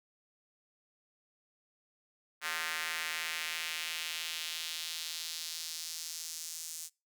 square tone with high-pass filter sweep, 81.5 Hz, E2, 19 cents flat, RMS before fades -39 dBFS, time 2.41-6.9 s, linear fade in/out 50 ms, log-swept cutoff 1600 to 7000 Hz, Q 1.6, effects noise-tail reverb RT60 0.3 s tail -26 dB re dry

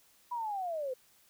sine linear sweep, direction down, 987.8 to 493.9 Hz, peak -33 dBFS, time 0.31-0.94 s, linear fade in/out 10 ms, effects white hiss -65 dBFS RMS until 1.29 s

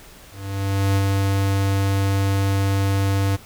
square tone with ADSR envelope, 98.1 Hz, G2, 2 cents sharp, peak -16 dBFS, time 0.31-3.37 s, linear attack 650 ms, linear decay 48 ms, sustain -2 dB, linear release 20 ms, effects pink hiss -45 dBFS RMS until 3.45 s

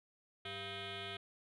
sine tone with frequency modulation, 1864.7 Hz, A#6, in tune, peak -40 dBFS, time 0.45-1.17 s, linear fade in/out 5 ms, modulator 294 Hz, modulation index 6.1, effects tanh soft clip ceiling -39 dBFS

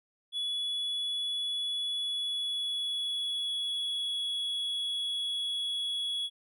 triangle tone with pitch glide, 3400 to 3365 Hz, G#7 to G#7, +40 to +22 cents, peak -29 dBFS, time 0.32-6.3 s, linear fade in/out 50 ms, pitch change -18 cents, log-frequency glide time 1.93-4.18 s, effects none

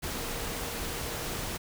sine tone in noise, 467.7 Hz, A#4, 6 cents sharp, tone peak -45 dBFS, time 0.13-1.39 s, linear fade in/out 20 ms, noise pink, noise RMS -35 dBFS, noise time 0.02-1.58 s, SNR -13 dB, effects none

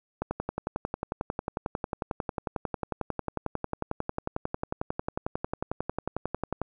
click train, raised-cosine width 1 ms, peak -15 dBFS, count 72, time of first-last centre 0.22-6.616 s, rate 11.1 Hz, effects none

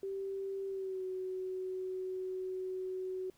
sine tone with pitch glide, 389.5 to 373 Hz, G4 to F#4, -11 to +14 cents, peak -36 dBFS, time 0.03-3.3 s, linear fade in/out 2 ms, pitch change -75 cents, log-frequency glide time 0.68-1.04 s, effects pink hiss -69 dBFS RMS until 3.37 s

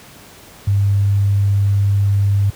sine tone, 100 Hz, G2, 35 cents sharp, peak -11 dBFS, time 0.67-2.5 s, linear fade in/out 5 ms, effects pink hiss -41 dBFS RMS until 2.55 s + high-pass 60 Hz 12 dB/octave

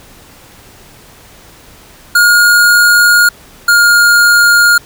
square tone pair in turn, 1429 / 1418.3 Hz, F6 / F6, +39 / +26 cents, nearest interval unison, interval 13 cents, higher first, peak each -5 dBFS, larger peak neither, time 2.15-3.29 / 3.68-4.78 s, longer first, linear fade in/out 5 ms, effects pink hiss -39 dBFS RMS until 4.85 s

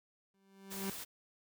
30% pulse tone with exponential growth, 194.7 Hz, G3, 12 cents flat, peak -32 dBFS, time 0.34-0.9 s, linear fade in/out 2 ms, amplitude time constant 120 ms
white noise, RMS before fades -45 dBFS, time 0.7-1.05 s, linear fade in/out 20 ms
effects none

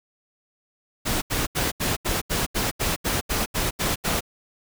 pink noise bursts, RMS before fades -24 dBFS, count 13, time 1.05-4.208 s, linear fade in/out 20 ms, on 170 ms, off 79 ms, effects none

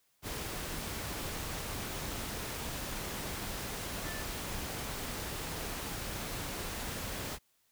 sine tone in noise, 1760 Hz, A6, in tune, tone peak -44 dBFS, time 4.03-4.26 s, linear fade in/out 50 ms, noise pink, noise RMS -39 dBFS, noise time 0.22-7.39 s, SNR -8 dB, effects white hiss -73 dBFS RMS until 7.71 s

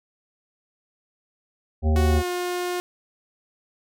harmonic tone, 77.78 Hz, D#2, in tune, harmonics 1 / 3 / 5 / 7 / 9 / 10, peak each -17 / -27 / -31 / -34 / -36 / -37 dBFS, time 1.82-2.23 s, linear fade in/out 50 ms
sawtooth tone with pitch glide, 370 to 357 Hz, F#4 to F4, 0 to +38 cents, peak -21 dBFS, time 1.96-2.8 s, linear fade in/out 0 ms, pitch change -62 cents, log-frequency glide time 2.07-2.28 s
effects none

